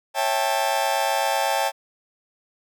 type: chord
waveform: 40% pulse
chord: A dominant seventh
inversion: first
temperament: just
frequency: 550 / 660 / 792 / 880 Hz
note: C#5 / E5 / G5 / A5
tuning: -14 / +2 / +18 / 0 cents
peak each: -27 / -27 / -24 / -24 dBFS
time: 0.14-1.72 s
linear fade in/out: 50 ms
effects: none